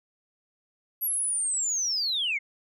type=linear sweep; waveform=sine; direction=down; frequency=11720 to 2070 Hz; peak=-24 dBFS; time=1.01-2.39 s; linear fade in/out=20 ms; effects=tanh soft clip ceiling -20 dBFS